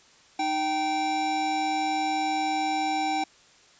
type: tone pair together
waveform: square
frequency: 309 / 778.6 Hz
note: D#4 / G5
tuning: -12 / -12 cents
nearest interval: octave + major third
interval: 1600 cents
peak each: -32 / -26 dBFS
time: 0.39-3.24 s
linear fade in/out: 5 ms
effects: white hiss -56 dBFS RMS until 3.79 s + resampled to 16000 Hz